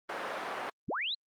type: band-pass noise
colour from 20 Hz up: white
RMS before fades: -37 dBFS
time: 0.09-0.7 s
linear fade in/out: 5 ms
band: 400 to 1300 Hz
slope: 12 dB/octave
type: linear sweep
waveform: sine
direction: up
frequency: 60.4 to 4186 Hz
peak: -31 dBFS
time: 0.88-1.15 s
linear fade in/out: 10 ms
effects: Opus 32 kbps